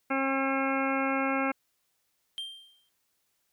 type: harmonic tone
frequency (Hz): 269.5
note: C#4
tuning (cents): -49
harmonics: 1 / 2 / 3 / 4 / 5 / 6 / 8 / 9 / 10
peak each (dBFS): -30 / -33 / -34 / -37 / -34 / -37 / -35 / -40 / -43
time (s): 0.1-1.52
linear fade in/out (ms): 10
type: tone with exponential decay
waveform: triangle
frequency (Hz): 3168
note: G7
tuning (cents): +18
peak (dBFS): -30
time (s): 2.38-2.89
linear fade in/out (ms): 0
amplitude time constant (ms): 110
effects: white hiss -75 dBFS RMS until 3.52 s